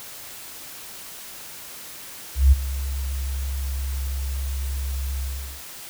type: tone with ADSR envelope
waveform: sine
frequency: 67.3 Hz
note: C2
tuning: 49 cents sharp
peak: -8 dBFS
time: 2.35-5.63 s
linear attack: 170 ms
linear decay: 22 ms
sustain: -16 dB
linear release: 420 ms
effects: white hiss -39 dBFS RMS until 5.89 s